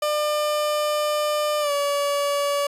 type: tone with pitch glide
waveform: 30% pulse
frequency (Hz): 600 to 571.3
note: D5 to D5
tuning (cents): +37 to -48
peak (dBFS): -18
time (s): 0.02-2.67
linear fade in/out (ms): 5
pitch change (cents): -85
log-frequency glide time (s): 1.6-1.72
effects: resampled to 32000 Hz